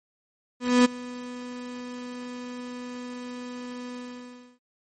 35% pulse tone with ADSR envelope, 247.2 Hz, B3, 2 cents sharp, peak -12 dBFS, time 0.6-4.59 s, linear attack 250 ms, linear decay 15 ms, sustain -21 dB, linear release 650 ms, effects MP3 32 kbps

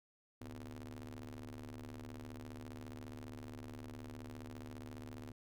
sawtooth ring-modulated tone, 74.7 Hz, D2, 30 cents sharp, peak -40 dBFS, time 0.41-5.32 s, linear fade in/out 5 ms, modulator 177 Hz, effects none

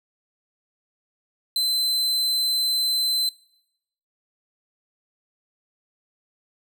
40% pulse tone, 4060 Hz, B7, 47 cents sharp, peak -19 dBFS, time 1.56-3.29 s, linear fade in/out 2 ms, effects noise-tail reverb RT60 0.8 s tail -22 dB re dry

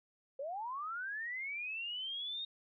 sine linear sweep, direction up, 520 to 3729 Hz, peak -38 dBFS, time 0.39-2.45 s, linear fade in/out 5 ms, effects none

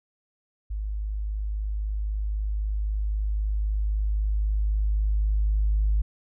sine tone with level ramp, 51.91 Hz, G#1, in tune, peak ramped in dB -27 to -18 dBFS, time 0.7-6.02 s, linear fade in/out 10 ms, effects tanh soft clip ceiling -15 dBFS

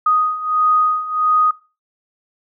sine beating tone pair, 1244.5 / 1246 Hz, D#6 / D#6, 0 / +2 cents, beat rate 1.5 Hz, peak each -19 / -15 dBFS, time 0.06-1.51 s, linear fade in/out 5 ms, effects noise-tail reverb RT60 0.3 s tail -20 dB re dry

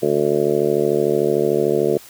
harmonic tone, 73.42 Hz, D2, in tune, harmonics 2 / 3 / 4 / 5 / 6 / 7 / 8 / 9, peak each -28 / -27 / -28 / -19 / -19 / -28 / -25 / -28 dBFS, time 0.02-1.98 s, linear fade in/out 10 ms, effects white hiss -43 dBFS RMS until 2.09 s

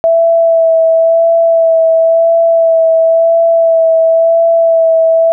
sine tone with vibrato, 659 Hz, E5, 1 cent flat, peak -5 dBFS, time 0.04-5.32 s, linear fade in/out 0 ms, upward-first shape sine, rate 0.96 Hz, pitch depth 19 cents each way, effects none

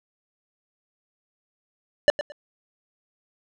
square tone with echo, 587.3 Hz, D5, in tune, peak -12 dBFS, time 2.08-2.1 s, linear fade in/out 0 ms, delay 110 ms, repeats 2, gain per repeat -13 dB, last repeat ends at 2.32 s, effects low-pass 4000 Hz 12 dB/octave

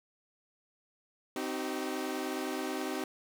sawtooth chord, C minor, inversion none, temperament equal with one note detuned, 261.6 / 311.1 / 383.3 Hz, C4 / Eb4 / G4, 0 / 0 / -39 cents, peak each -34 dBFS, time 1.36-3.04 s, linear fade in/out 2 ms, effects none

